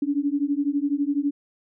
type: beating tone pair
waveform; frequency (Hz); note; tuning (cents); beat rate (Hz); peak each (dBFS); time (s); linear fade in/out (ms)
sine; 280 / 292; C#4 / D4; +18 / -10; 12; -24; 0.02-1.31; 5
effects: none